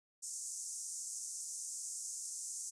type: band-pass noise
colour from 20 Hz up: pink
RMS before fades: -44 dBFS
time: 0.22-2.71 s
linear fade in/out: 20 ms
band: 6100 to 9200 Hz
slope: 48 dB/octave
effects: none